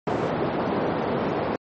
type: band-pass noise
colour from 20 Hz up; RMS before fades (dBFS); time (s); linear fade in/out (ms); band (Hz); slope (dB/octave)
white; -25; 0.07-1.56; 2; 140 to 600; 12
effects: MP3 32 kbps